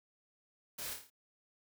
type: noise with echo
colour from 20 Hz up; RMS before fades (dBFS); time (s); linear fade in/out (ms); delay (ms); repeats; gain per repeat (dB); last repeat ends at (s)
white; -43; 0.78-0.94; 10; 27; 6; -4; 1.102
effects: none